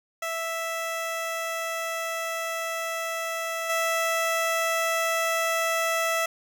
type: tone with level steps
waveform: 15% pulse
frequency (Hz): 659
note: E5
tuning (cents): -1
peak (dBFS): -22 / -17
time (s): 0.22-6.26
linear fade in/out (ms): 5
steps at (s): 3.69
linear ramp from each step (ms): 10
effects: none